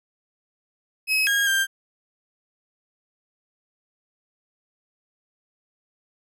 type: tone with pitch steps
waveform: 35% pulse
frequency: 2558 / 1631 / 1584 Hz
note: D#7 / G#6 / G6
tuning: +47 / -32 / +18 cents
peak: -17 dBFS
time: 1.07-1.67 s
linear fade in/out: 50 ms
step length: 200 ms
effects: none